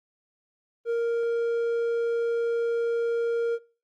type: tone with hard clipping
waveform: sine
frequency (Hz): 466.2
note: A#4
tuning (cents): 0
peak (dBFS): -24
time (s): 0.85-3.59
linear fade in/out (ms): 50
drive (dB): 3
effects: noise-tail reverb RT60 0.4 s tail -22 dB re dry + Opus 24 kbps